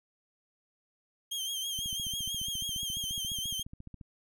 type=tone with vibrato; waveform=sawtooth; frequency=3189 Hz; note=G7; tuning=29 cents sharp; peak=-30 dBFS; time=1.31-3.63 s; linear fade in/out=10 ms; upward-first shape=triangle; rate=6.1 Hz; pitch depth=70 cents each way
type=click train; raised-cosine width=5 ms; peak=-33 dBFS; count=33; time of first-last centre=1.79-4.012 s; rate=14.4 Hz
effects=none